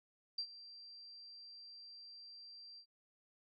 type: tone with ADSR envelope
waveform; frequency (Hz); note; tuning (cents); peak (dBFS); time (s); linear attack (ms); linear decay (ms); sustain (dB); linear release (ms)
sine; 4713; D8; +5; -35; 0.38-2.86; 6; 74; -17; 80
effects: none

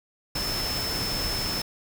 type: tone in noise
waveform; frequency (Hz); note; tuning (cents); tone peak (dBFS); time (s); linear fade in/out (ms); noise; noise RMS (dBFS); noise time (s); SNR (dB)
sine; 5270; E8; -1; -29; 0.35-1.62; 5; pink; -31; 0.35-1.62; -1
effects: none

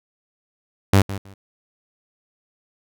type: tone with echo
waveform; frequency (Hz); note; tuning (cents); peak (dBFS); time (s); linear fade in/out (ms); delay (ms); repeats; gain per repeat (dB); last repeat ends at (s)
sawtooth; 98; G2; 0; -7; 0.93-1.02; 5; 160; 2; -15; 1.34
effects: none

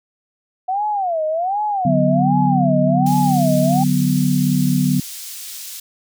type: tone with vibrato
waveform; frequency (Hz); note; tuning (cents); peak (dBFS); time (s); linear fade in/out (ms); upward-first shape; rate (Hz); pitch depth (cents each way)
sine; 725; F#5; -35; -17; 0.68-3.84; 10; sine; 1.3; 270
type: chord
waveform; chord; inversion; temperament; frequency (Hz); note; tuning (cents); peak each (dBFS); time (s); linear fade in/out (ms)
sine; B minor; first; equal with one note detuned; 146.83 / 185 / 249.5; D3 / F#3 / B3; 0 / 0 / +18; -18; 1.85-5; 5
type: high-pass noise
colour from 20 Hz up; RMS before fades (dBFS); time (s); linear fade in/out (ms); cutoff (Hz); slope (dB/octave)
pink; -32; 3.06-5.8; 5; 4800; 12
effects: none

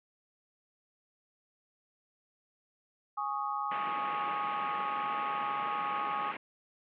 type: chord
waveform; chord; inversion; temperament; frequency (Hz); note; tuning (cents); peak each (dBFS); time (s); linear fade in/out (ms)
sine; Ab suspended fourth; none; just; 830.6 / 1107.5 / 1245.9; Ab5 / Db6 / Eb6; 0 / -2 / +2; -36; 3.17-6.32; 10
type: band-pass noise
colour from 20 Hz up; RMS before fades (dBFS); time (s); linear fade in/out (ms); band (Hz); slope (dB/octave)
white; -42; 3.71-6.37; 5; 150 to 2800; 48
effects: none

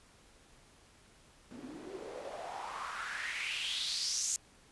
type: noise with band-pass filter sweep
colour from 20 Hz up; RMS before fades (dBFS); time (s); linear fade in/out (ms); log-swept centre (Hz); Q
white; -39; 1.51-4.36; 0; 220 to 7200; 4.4
effects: pink hiss -62 dBFS RMS until 4.71 s + resampled to 24000 Hz

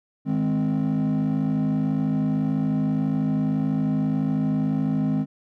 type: chord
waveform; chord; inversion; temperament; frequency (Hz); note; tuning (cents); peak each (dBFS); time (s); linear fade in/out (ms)
triangle; Ab major; second; equal; 155.56 / 207.7 / 261.6; Eb3 / Ab3 / C4; 0 / 0 / 0; -22 / -22 / -21; 0.25-5.26; 50
effects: tanh soft clip ceiling -15 dBFS

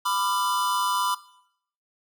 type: tone cluster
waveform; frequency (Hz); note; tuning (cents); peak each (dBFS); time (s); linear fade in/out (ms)
square; 994 / 1186 / 1379; B5 / D6 / F6; +11 / +17 / -22; -26 / -28 / -32; 0.05-1.15; 10
effects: noise-tail reverb RT60 0.7 s tail -18 dB re dry

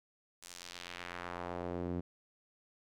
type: tone with band-pass filter sweep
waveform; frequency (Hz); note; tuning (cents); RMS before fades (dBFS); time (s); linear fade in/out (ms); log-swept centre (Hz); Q
sawtooth; 88; F2; +14; -42; 0.42-2.01; 10; 8400 to 250; 1.1
effects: none

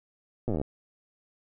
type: slowing click train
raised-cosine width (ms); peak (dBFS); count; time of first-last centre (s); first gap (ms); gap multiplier
2; -17; 13; 0.48-0.615; 8; 1.06
effects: none

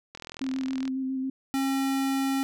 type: click train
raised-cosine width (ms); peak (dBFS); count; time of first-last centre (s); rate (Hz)
0.2; -22; 31; 0.15-0.878; 41.2
type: tone with vibrato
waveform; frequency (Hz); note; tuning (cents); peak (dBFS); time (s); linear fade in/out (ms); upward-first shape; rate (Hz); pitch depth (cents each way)
sine; 263.3; C4; +11; -27; 0.41-1.3; 5; square; 7.3; 15
type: tone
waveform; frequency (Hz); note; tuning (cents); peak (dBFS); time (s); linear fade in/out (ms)
square; 270; C#4; -45; -25; 1.54-2.43; 0
effects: none

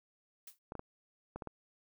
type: noise with exponential decay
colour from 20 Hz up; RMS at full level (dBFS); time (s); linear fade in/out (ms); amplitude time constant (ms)
blue; -45; 0.47-0.59; 5; 24
type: clicks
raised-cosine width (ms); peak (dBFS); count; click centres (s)
1; -28; 6; 0.721 / 0.753 / 0.794 / 1.36 / 1.422 / 1.473
effects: none

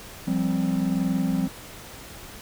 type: chord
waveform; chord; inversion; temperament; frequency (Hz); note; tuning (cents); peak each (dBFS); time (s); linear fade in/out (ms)
triangle; F suspended second; none; equal; 174.61 / 196 / 261.6; F3 / G3 / C4; 0 / 0 / 0; -24; 0.27-1.48; 10
effects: pink hiss -42 dBFS RMS until 2.41 s

